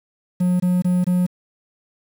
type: tone bursts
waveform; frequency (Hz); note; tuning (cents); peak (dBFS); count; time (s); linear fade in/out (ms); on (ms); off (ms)
triangle; 180; F#3; -47; -13; 4; 0.4-1.266; 10; 200; 22
effects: 7-bit